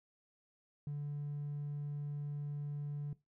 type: tone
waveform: triangle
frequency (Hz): 145.4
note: D3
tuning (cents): -17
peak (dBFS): -34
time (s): 0.87-3.13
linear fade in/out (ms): 2
effects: noise-tail reverb RT60 0.2 s tail -21 dB re dry + tanh soft clip ceiling -34 dBFS